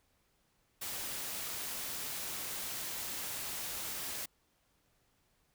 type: noise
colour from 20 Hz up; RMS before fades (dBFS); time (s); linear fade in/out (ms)
white; -40; 0.81-4.26; 10
effects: pink hiss -74 dBFS RMS until 5.54 s